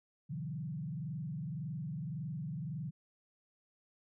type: tone with frequency modulation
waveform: sine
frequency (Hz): 153.2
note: D#3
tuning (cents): -27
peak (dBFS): -37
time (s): 0.29-2.91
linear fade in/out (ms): 20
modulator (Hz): 21.8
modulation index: 1.2
effects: none